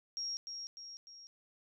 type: tone with echo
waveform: sine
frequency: 5588 Hz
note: F8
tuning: in tune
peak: -36 dBFS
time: 0.17-0.37 s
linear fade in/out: 0 ms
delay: 300 ms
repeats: 3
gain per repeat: -5 dB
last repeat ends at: 1.27 s
effects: none